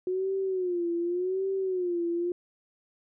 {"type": "tone with vibrato", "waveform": "sine", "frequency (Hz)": 363, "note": "F#4", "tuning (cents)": -33, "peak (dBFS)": -26, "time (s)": [0.07, 2.32], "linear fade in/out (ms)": 2, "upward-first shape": "sine", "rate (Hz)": 0.87, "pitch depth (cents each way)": 110, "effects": []}